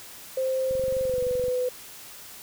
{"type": "tone with pitch glide", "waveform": "sine", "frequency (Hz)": [523.3, 501.4], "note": ["C5", "B4"], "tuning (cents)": [0, 26], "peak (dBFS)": -23, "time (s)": [0.37, 1.69], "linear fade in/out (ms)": 5, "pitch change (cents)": -74, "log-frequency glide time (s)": [1.02, 1.21]}
{"type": "click train", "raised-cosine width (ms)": 5, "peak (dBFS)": -28, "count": 19, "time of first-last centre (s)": [0.71, 1.483], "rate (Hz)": 23.3}
{"effects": ["white hiss -44 dBFS RMS until 2.42 s"]}